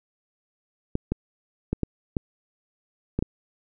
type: clicks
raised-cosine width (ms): 3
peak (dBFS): -11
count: 7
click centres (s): 0.954 / 1.12 / 1.73 / 1.833 / 2.168 / 3.19 / 3.225
effects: none